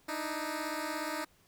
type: beating tone pair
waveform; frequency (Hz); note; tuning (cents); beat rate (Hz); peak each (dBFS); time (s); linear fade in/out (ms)
10% pulse; 301.1 / 318.1; D4 / D#4; +43 / +38; 17; -29; 0.08-1.25; 10
effects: pink hiss -66 dBFS RMS until 1.47 s